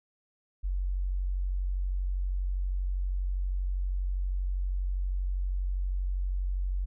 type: tone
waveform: sine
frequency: 46.25 Hz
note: F#1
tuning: in tune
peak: -27 dBFS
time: 0.63-6.86 s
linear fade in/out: 20 ms
effects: none